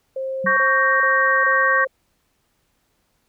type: tone bursts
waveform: sine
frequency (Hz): 530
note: C5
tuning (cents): +22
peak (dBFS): -23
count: 4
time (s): 0.16-1.872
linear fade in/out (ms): 5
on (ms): 410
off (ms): 24
type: tone with exponential decay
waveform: sine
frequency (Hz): 190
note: F#3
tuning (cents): +46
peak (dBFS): -22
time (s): 0.44-0.66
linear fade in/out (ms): 5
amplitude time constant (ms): 47
type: chord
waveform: sine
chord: G diminished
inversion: second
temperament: equal with one note detuned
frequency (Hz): 1120.3 / 1568 / 1864.7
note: Db6 / G6 / Bb6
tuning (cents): +18 / 0 / 0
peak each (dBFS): -19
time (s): 0.46-1.85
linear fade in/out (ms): 10
effects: pink hiss -67 dBFS RMS until 3.28 s